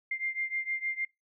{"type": "beating tone pair", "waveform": "sine", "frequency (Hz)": [2100, 2106.5], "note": ["C7", "C7"], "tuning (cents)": [6, 11], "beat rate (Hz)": 6.5, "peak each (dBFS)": [-33, -35], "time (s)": [0.11, 1.05], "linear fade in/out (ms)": 5, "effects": ["noise-tail reverb RT60 0.2 s tail -25 dB re dry"]}